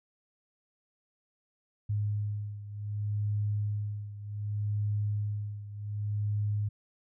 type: beating tone pair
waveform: sine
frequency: 103.83 / 104.49 Hz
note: G#2 / G#2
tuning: 0 / +11 cents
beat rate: 0.66 Hz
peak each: -31 / -35 dBFS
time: 1.89-6.69 s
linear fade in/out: 10 ms
effects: none